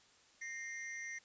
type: ring-modulated tone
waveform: square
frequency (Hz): 1975.5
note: B6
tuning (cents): 0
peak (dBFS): -40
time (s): 0.41-1.19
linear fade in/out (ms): 10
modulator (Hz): 128
effects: white hiss -66 dBFS RMS until 1.24 s + resampled to 16000 Hz